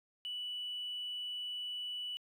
triangle tone, 2960 Hz, F#7, in tune, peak -35 dBFS, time 0.25-2.17 s, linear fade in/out 0 ms, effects tanh soft clip ceiling -35 dBFS

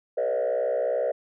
sine tone with frequency modulation, 554.4 Hz, C#5, in tune, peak -21 dBFS, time 0.17-1.12 s, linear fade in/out 10 ms, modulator 62.8 Hz, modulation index 1.5, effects tanh soft clip ceiling -20 dBFS

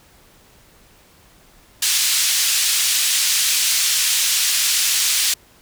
white band-pass noise, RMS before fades -18 dBFS, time 1.82-5.34 s, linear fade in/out 5 ms, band 2600 to 8400 Hz, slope 12 dB/octave, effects pink hiss -51 dBFS RMS until 5.61 s

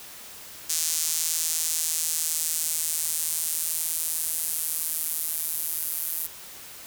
square tone with high-pass filter sweep, 80.2 Hz, E2, 47 cents flat, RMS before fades -28 dBFS, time 0.69-6.27 s, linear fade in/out 10 ms, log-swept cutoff 6800 to 12000 Hz, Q 1.4, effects white hiss -43 dBFS RMS until 6.86 s

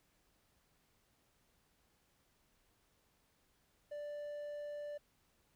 triangle tone, 587.3 Hz, D5, in tune, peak -40 dBFS, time 3.91-4.98 s, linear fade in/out 10 ms, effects pink hiss -75 dBFS RMS until 5.55 s

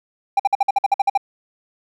triangle tone bursts, 796 Hz, G5, 26 cents sharp, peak -10 dBFS, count 11, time 0.37-1.176 s, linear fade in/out 5 ms, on 26 ms, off 52 ms, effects none

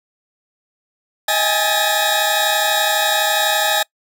sawtooth tone cluster, 633 / 810 / 842 / 1745 / 3795 Hz, D#5 / G#5 / G#5 / A6 / A#7, +30 / -43 / +24 / -15 / +30 cents, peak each -18 dBFS, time 1.28-3.83 s, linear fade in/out 5 ms, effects noise-tail reverb RT60 0.1 s tail -24 dB re dry

